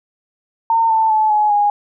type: tone with pitch steps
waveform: sine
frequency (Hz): 910 / 887.7 / 865.9 / 844.7 / 823.9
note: A#5 / A5 / A5 / G#5 / G#5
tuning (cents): -42 / +15 / -28 / +29 / -14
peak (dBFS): -11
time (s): 0.7-1.7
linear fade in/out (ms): 2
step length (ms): 200
effects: none